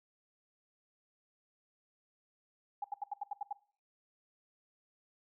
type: tone bursts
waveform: sine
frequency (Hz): 817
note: G#5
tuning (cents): -29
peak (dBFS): -34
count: 8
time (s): 2.82-3.529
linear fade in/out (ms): 5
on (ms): 23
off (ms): 75
effects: noise-tail reverb RT60 0.4 s tail -19 dB re dry